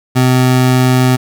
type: tone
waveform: 25% pulse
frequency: 127.7 Hz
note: C3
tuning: 42 cents flat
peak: -4 dBFS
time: 0.15-1.17 s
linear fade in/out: 20 ms
effects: none